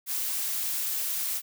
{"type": "noise", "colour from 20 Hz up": "blue", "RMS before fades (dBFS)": -30, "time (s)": [0.06, 1.42], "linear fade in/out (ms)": 50, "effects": []}